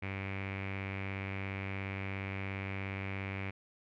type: tone with low-pass filter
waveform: sawtooth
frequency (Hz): 97.1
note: G2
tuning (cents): -16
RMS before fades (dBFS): -39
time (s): 0.02-3.51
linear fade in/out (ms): 10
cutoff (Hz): 2300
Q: 7
effects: none